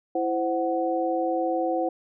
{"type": "tone cluster", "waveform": "sine", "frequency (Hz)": [331.8, 520, 742], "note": ["E4", "C5", "F#5"], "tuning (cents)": [11, -11, 5], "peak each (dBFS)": -27, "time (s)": [0.15, 1.89], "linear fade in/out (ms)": 5, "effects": []}